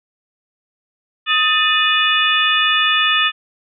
sine tone cluster, 1255 / 1784 / 2487 / 2912 / 3495 Hz, D#6 / A6 / D#7 / F#7 / A7, +15 / +23 / -1 / -28 / -12 cents, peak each -19 dBFS, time 1.26-3.32 s, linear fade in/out 50 ms, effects none

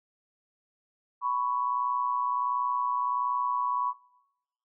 sine tone pair together, 991 / 1112.4 Hz, B5 / C#6, +6 / +6 cents, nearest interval major second, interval 200 cents, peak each -28 dBFS, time 1.21-3.94 s, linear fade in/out 50 ms, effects noise-tail reverb RT60 0.9 s tail -22 dB re dry

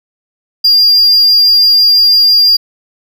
triangle tone, 4802 Hz, D8, 38 cents sharp, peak -3 dBFS, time 0.64-2.57 s, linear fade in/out 10 ms, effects none

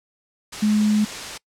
sine tone in noise, 211.5 Hz, G#3, 32 cents sharp, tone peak -15 dBFS, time 0.62-1.05 s, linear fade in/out 10 ms, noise white, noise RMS -31 dBFS, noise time 0.52-1.38 s, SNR +13 dB, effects noise-tail reverb RT60 0.1 s tail -24 dB re dry + low-pass 7000 Hz 12 dB/octave

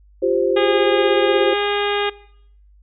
sine chord, F suspended second, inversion none, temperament equal, 349.2 / 392 / 523.3 Hz, F4 / G4 / C5, 0 / 0 / 0 cents, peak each -20 / -19 / -19 dBFS, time 0.22-1.54 s, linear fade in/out 10 ms
harmonic tone, 408.6 Hz, G#4, 28 cents flat, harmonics 1 / 2 / 3 / 4 / 5 / 6 / 7 / 8 / 9, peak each -22 / -25 / -27 / -28 / -29 / -30 / -30 / -31 / -32 dBFS, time 0.56-2.1 s, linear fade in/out 10 ms
effects noise-tail reverb RT60 0.7 s tail -20 dB re dry + added 50 Hz sine -47 dBFS peak until 2.82 s

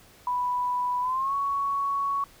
sine tone with pitch glide, 987.8 to 1115.2 Hz, B5 to C#6, 0 to +10 cents, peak -24 dBFS, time 0.27-2.24 s, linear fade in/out 2 ms, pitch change +210 cents, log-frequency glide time 1.01-1.34 s, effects pink hiss -54 dBFS RMS until 2.4 s

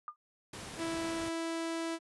sine tone with exponential decay, 1208 Hz, D6, 48 cents sharp, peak -34 dBFS, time 0.08-0.16 s, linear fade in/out 1 ms, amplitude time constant 17 ms
pink noise, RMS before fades -44 dBFS, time 0.53-1.29 s, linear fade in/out 5 ms
sawtooth tone, 329.6 Hz, E4, in tune, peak -30 dBFS, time 0.77-1.99 s, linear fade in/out 50 ms
effects high-pass 60 Hz 12 dB/octave + resampled to 24000 Hz

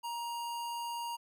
square tone, 942 Hz, A#5, 18 cents sharp, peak -37 dBFS, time 0.03-1.17 s, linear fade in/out 20 ms, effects none

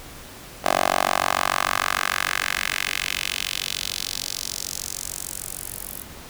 10% pulse tone with high-pass filter sweep, 46.68 Hz, F#1, 16 cents sharp, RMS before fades -26 dBFS, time 0.64-6.04 s, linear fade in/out 10 ms, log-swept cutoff 630 to 12000 Hz, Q 1.7, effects pink hiss -41 dBFS RMS until 6.29 s

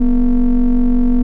triangle ring-modulated tone, 112.3 Hz, A2, 36 cents sharp, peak -4 dBFS, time 0-1.23 s, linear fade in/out 10 ms, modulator 135 Hz, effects none

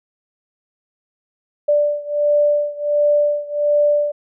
sine beating tone pair, 587.3 / 588.7 Hz, D5 / D5, 0 / +4 cents, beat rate 1.4 Hz, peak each -16 / -18 dBFS, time 1.68-4.12 s, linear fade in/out 10 ms, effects none

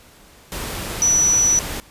sine tone in noise, 5920 Hz, F#8, in tune, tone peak -13 dBFS, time 1.02-1.59 s, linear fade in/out 0 ms, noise pink, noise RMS -28 dBFS, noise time 0.52-1.8 s, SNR +12 dB, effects pink hiss -48 dBFS RMS until 1.9 s + resampled to 32000 Hz

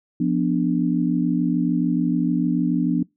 sine chord, B diminished, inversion second, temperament equal, 174.61 / 246.9 / 293.7 Hz, F3 / B3 / D4, 0 / 0 / 0 cents, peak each -22 dBFS, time 0.2-3.03 s, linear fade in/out 5 ms, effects noise-tail reverb RT60 0.2 s tail -24 dB re dry

